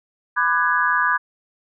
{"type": "chord", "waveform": "sine", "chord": "G# half-diminished seventh", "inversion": "first", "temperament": "just", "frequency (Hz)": [996.7, 1196.1, 1495.1, 1661.2], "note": ["B5", "D6", "F#6", "G#6"], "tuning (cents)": [16, 31, 18, 0], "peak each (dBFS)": [-22, -22, -23, -20], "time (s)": [0.36, 1.18], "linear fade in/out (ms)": 20, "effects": []}